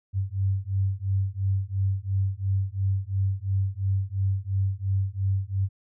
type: beating tone pair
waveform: sine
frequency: 95.6 / 98.5 Hz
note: G2 / G2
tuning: -43 / +9 cents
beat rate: 2.9 Hz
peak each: -26 dBFS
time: 0.13-5.69 s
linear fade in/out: 50 ms
effects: none